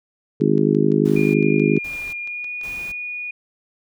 harmonic tone, 51.6 Hz, G#1, 10 cents flat, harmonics 3 / 4 / 5 / 6 / 7 / 8, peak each -21 / -21 / -21 / -21 / -21 / -21 dBFS, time 0.4-1.79 s, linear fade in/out 10 ms
click train, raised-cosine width 0.2 ms, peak -26 dBFS, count 14, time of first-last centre 0.41-2.613 s, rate 5.9 Hz
pink noise bursts, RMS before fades -41 dBFS, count 3, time 1.05-2.92 s, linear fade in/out 5 ms, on 290 ms, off 500 ms
sine tone with pitch glide, 2416 to 2454 Hz, D7 to D#7, +48 to -25 cents, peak -26 dBFS, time 1.16-3.31 s, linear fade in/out 5 ms, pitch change +27 cents, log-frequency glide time 2.21-2.48 s
effects none

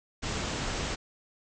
pink low-pass noise, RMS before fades -33 dBFS, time 0.22-0.96 s, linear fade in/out 20 ms, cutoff 7900 Hz, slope 96 dB/octave, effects none

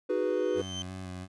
triangle chord, G# minor seventh, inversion second, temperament equal, 311.1 / 370 / 415.3 / 493.9 Hz, D#4 / F#4 / G#4 / B4, 0 / 0 / 0 / 0 cents, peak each -33 / -29 / -31 / -28 dBFS, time 0.09-0.62 s, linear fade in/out 10 ms
35% pulse tone with exponential growth, 3100 Hz, G7, 20 cents flat, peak -31 dBFS, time 0.13-0.82 s, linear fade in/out 1 ms, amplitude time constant 150 ms
20% pulse tone with vibrato, 92.5 Hz, F#2, in tune, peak -33 dBFS, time 0.54-1.28 s, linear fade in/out 50 ms, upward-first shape square, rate 2.9 Hz, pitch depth 22 cents each way
effects resampled to 24000 Hz

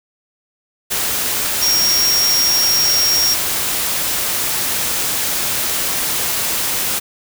sine tone in noise, 5588 Hz, F8, in tune, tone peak -13 dBFS, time 1.61-3.35 s, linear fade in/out 20 ms, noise white, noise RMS -19 dBFS, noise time 0.9-7 s, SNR +3 dB, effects none

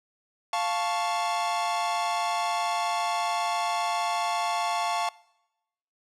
45% pulse chord, F augmented, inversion none, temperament equal, 698.5 / 880 / 1108.7 Hz, F5 / A5 / C#6, 0 / 0 / 0 cents, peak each -29 / -29 / -31 dBFS, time 0.53-5.09 s, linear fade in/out 2 ms, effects noise-tail reverb RT60 0.9 s tail -23 dB re dry + low-pass 8000 Hz 12 dB/octave

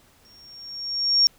sine tone with exponential growth, 5540 Hz, F8, 15 cents flat, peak -12 dBFS, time 0.25-1.27 s, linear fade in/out 0 ms, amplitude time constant 220 ms, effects pink hiss -57 dBFS RMS until 1.38 s

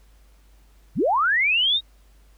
sine linear sweep, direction up, 84.4 to 3816 Hz, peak -17 dBFS, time 0.95-1.81 s, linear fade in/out 50 ms, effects added 50 Hz sine -51 dBFS peak until 2.37 s + pink hiss -62 dBFS RMS until 2.37 s

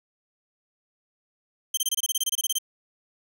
15% pulse tone bursts, 3136 Hz, G7, in tune, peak -15 dBFS, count 15, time 1.74-2.585 s, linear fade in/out 5 ms, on 33 ms, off 25 ms, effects none

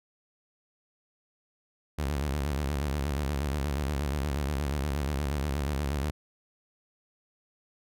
sawtooth tone with vibrato, 71.1 Hz, C#2, 45 cents sharp, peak -24 dBFS, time 1.98-6.11 s, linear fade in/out 10 ms, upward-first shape square, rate 8.4 Hz, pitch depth 100 cents each way, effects none

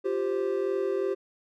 triangle chord, F suspended second, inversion none, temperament equal, 349.2 / 392 / 523.3 Hz, F4 / G4 / C5, 0 / 0 / 0 cents, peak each -31 / -25 / -31 dBFS, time 0.04-1.15 s, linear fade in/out 20 ms, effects none

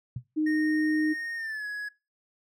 sine tone with exponential decay, 123.47 Hz, B2, in tune, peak -27 dBFS, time 0.16-0.24 s, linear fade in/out 5 ms, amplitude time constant 17 ms
sine tone, 308.5 Hz, D#4, 15 cents flat, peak -23 dBFS, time 0.36-1.14 s, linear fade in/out 20 ms
triangle tone with pitch glide, 1850 to 1677 Hz, A#6 to G#6, -14 to +16 cents, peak -30 dBFS, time 0.46-1.89 s, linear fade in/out 10 ms, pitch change -170 cents, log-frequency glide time 1.36-1.66 s
effects noise-tail reverb RT60 0.3 s tail -23 dB re dry

